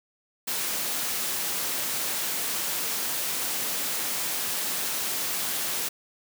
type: high-pass noise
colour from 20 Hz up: white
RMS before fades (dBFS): -29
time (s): 0.47-5.89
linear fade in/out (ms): 10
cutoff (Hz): 150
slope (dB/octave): 12
effects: none